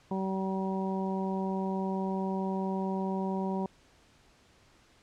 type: harmonic tone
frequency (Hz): 191.1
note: G3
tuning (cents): -44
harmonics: 1 / 2 / 3 / 4 / 5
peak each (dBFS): -31 / -36 / -41 / -40 / -39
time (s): 0.11-3.66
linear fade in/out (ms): 2
effects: pink hiss -62 dBFS RMS until 5.02 s + low-pass 7000 Hz 12 dB/octave